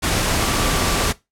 sine tone in noise, 1161 Hz, D6, 20 cents flat, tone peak -29 dBFS, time 0.38-1.11 s, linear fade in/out 20 ms, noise pink, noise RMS -19 dBFS, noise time 0.02-1.13 s, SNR -13 dB, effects noise-tail reverb RT60 0.2 s tail -19 dB re dry + low-pass 11000 Hz 12 dB/octave

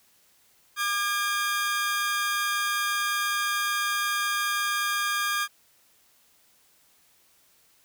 sawtooth tone pair together, 1201 / 1629.8 Hz, D6 / G#6, +38 / -33 cents, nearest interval perfect fourth, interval 529 cents, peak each -24 dBFS, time 0.76-5.48 s, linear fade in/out 50 ms, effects white hiss -62 dBFS RMS until 7.84 s

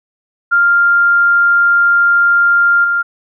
sine tone with level steps, 1396.9 Hz, F6, in tune, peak -7 / -11 dBFS, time 0.51-3.03 s, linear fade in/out 20 ms, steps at 2.84 s, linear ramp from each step 5 ms, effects none

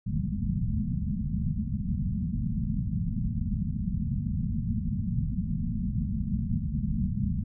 white low-pass noise, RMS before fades -29 dBFS, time 0.06-7.44 s, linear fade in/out 10 ms, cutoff 230 Hz, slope 96 dB/octave, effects none

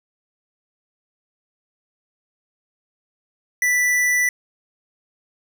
sine tone with hard clipping, 1975.5 Hz, B6, in tune, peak -17 dBFS, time 3.62-4.29 s, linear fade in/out 2 ms, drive 17 dB, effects none

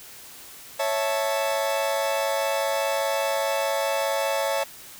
40% pulse chord, A major, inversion first, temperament equal, 554.4 / 659.3 / 880 Hz, C#5 / E5 / A5, 0 / 0 / 0 cents, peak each -25 / -27 / -28 dBFS, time 0.79-4.64 s, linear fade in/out 10 ms, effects white hiss -44 dBFS RMS until 4.99 s

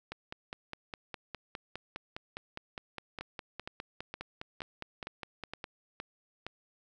two click trains, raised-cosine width 0.3 ms, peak -23 / -23 dBFS, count 28 / 8, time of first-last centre 0.12-5.641 / 3.21-6.466 s, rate 4.89 / 2.15 Hz, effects none

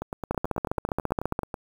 two click trains, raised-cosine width 1 ms, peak -17 / -11 dBFS, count 15 / 17, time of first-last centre 0.02-1.542 / 0.31-1.391 s, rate 9.2 / 14.8 Hz, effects 7-bit

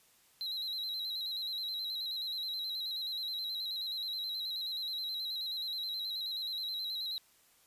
triangle tone with vibrato, 3981 Hz, B7, 13 cents sharp, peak -34 dBFS, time 0.41-7.18 s, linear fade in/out 0 ms, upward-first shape square, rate 9.4 Hz, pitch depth 51 cents each way, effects white hiss -66 dBFS RMS until 7.66 s + resampled to 32000 Hz

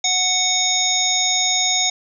harmonic tone with a mistuned harmonic, 740 Hz, F#5, in tune, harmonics 1 / 3 / 5 / 7 / 9, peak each -26 / -25 / -20 / -25 / -20 dBFS, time 0.04-1.9 s, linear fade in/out 5 ms, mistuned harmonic 7, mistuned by +59 cents, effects none

